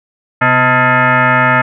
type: tone with frequency modulation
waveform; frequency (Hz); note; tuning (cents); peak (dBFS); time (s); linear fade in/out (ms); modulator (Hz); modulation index
sine; 249.4; B3; +17; -7; 0.41-1.62; 10; 380; 4.8
effects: none